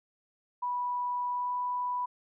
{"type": "tone with pitch glide", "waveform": "sine", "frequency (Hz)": [982, 987.7], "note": ["B5", "B5"], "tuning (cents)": [-10, 0], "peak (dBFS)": -29, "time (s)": [0.62, 2.06], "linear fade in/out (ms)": 10, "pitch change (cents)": 10, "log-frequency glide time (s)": [1.3, 1.54], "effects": []}